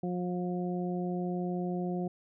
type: harmonic tone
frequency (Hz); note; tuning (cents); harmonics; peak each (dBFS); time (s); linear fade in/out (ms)
178.7; F3; +40; 1 / 2 / 3 / 4; -32 / -36 / -43 / -41; 0.03-2.08; 5
effects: none